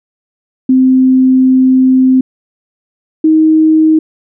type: tone pair in turn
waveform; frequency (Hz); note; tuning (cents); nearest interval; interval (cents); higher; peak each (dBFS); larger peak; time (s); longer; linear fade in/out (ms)
sine; 259.4 / 314.8; C4 / D#4; -15 / +20; minor third; 335; second; -4; neither; 0.69-2.21 / 3.24-3.99; first; 5
effects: none